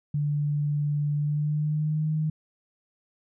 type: tone with pitch glide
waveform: sine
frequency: 146.83 to 155.2 Hz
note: D3 to D#3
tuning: 0 to -4 cents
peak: -23 dBFS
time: 0.14-2.3 s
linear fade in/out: 5 ms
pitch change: +96 cents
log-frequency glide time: 1.16-2.1 s
effects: none